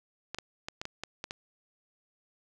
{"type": "clicks", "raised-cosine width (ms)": 0.2, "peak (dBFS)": -19, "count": 8, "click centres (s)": [0.346, 0.386, 0.685, 0.815, 0.854, 1.036, 1.241, 1.309], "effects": []}